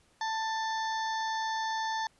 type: harmonic tone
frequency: 886 Hz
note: A5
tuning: 12 cents sharp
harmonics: 1 / 2 / 4 / 5 / 6 / 7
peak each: -31 / -37 / -43 / -45 / -47 / -48 dBFS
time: 0.21-2.07 s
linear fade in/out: 2 ms
effects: pink hiss -66 dBFS RMS until 2.19 s + resampled to 24000 Hz